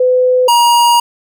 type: tone pair in turn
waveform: sine / square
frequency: 505 / 949.2 Hz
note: B4 / A#5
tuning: +39 / +31 cents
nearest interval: major seventh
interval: 1092 cents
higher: second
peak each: -7 dBFS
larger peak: neither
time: 0-0.48 / 0.48-1 s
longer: second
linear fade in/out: 5 ms
effects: none